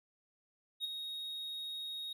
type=tone with ADSR envelope; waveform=triangle; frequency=3753 Hz; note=A#7; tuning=11 cents sharp; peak=-31 dBFS; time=0.8-2.13 s; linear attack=44 ms; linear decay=14 ms; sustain=-7 dB; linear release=5 ms; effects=none